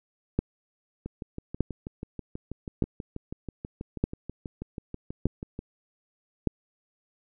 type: two click trains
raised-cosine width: 3 ms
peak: -10 / -22 dBFS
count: 6 / 29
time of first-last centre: 0.39-6.473 / 1.06-5.591 s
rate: 0.822 / 6.18 Hz
effects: none